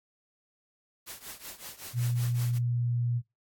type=noise with tremolo; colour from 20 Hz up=white; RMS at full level=-40 dBFS; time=1.06-2.59 s; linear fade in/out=20 ms; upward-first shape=triangle; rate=5.3 Hz; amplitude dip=90%
type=tone with pitch glide; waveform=sine; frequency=120.9 to 120.13 Hz; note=B2 to B2; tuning=-36 to -47 cents; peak=-26 dBFS; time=1.93-3.22 s; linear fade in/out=50 ms; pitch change=-11 cents; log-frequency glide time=2.53-2.9 s
effects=noise-tail reverb RT60 0.2 s tail -20 dB re dry + AAC 64 kbps